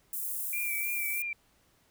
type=high-pass noise; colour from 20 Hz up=white; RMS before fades=-35 dBFS; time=0.13-1.22 s; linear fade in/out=2 ms; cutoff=9400 Hz; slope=24 dB/octave
type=tone with vibrato; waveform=sine; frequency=2349 Hz; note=D7; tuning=in tune; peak=-32 dBFS; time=0.53-1.33 s; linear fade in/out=2 ms; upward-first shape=sine; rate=3.2 Hz; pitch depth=40 cents each way
effects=pink hiss -67 dBFS RMS until 1.9 s